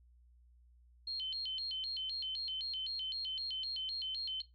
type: tone with vibrato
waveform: sine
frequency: 3607 Hz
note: A7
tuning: 42 cents sharp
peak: -37 dBFS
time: 1.07-4.42 s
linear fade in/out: 5 ms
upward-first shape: square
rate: 3.9 Hz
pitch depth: 280 cents each way
effects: noise-tail reverb RT60 0.2 s tail -17 dB re dry + added 60 Hz sine -61 dBFS peak until 4.54 s